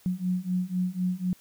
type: beating tone pair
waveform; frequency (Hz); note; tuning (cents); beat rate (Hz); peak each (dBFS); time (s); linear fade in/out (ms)
sine; 179.9 / 183.9; F#3 / F#3; -48 / -10; 4; -29 / -28; 0.06-1.33; 0
effects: white hiss -58 dBFS RMS until 1.4 s